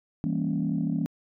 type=chord; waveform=sine; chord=E diminished seventh; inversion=none; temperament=equal with one note detuned; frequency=164.81 / 198.28 / 233.1 / 277.2 Hz; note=E3 / G3 / Bb3 / Db4; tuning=0 / +20 / 0 / 0 cents; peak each=-28 / -30 / -30 / -30 dBFS; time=0.24-1.06 s; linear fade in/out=0 ms; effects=tanh soft clip ceiling -17 dBFS